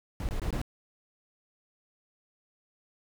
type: noise bursts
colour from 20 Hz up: brown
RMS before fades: -31 dBFS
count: 4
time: 0.2-0.615 s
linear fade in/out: 0 ms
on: 88 ms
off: 21 ms
effects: none